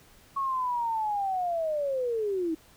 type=linear sweep; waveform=sine; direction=down; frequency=1108.7 to 311.1 Hz; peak=-26 dBFS; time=0.36-2.55 s; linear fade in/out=10 ms; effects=pink hiss -57 dBFS RMS until 2.76 s